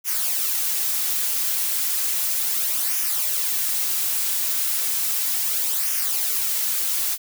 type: noise with flanger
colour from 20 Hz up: blue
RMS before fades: -23 dBFS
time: 0.04-7.18 s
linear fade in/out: 50 ms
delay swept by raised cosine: 0.24 to 5.64 ms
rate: 0.34 Hz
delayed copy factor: -0.55
effects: none